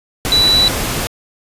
sine tone in noise, 3951 Hz, B7, in tune, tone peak -9 dBFS, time 0.32-0.68 s, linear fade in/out 0 ms, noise pink, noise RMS -19 dBFS, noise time 0.25-1.07 s, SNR +7 dB, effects resampled to 32000 Hz

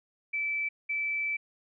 sine tone pair in turn, 2317 / 2317 Hz, D7 / D7, -24 / -24 cents, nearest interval unison, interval 0 cents, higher neither, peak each -28 dBFS, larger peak neither, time 0.33-0.69 / 0.89-1.37 s, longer second, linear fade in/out 10 ms, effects none

